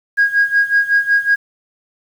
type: tone with tremolo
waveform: sine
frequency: 1638 Hz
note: G#6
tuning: 24 cents flat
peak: -7 dBFS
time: 0.17-1.36 s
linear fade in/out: 20 ms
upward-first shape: sine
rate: 5.4 Hz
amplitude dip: 85%
effects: tanh soft clip ceiling -5 dBFS + 7-bit